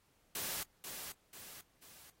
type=noise with echo; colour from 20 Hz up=white; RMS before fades=-40 dBFS; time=0.35-0.63 s; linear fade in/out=2 ms; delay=490 ms; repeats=3; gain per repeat=-6 dB; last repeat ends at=2.1 s; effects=pink hiss -73 dBFS RMS until 2.2 s + AAC 48 kbps